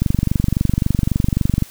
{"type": "click train", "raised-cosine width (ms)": 5, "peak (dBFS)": -3, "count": 39, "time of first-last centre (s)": [0.02, 1.623], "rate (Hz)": 23.7, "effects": ["white hiss -42 dBFS RMS until 1.7 s"]}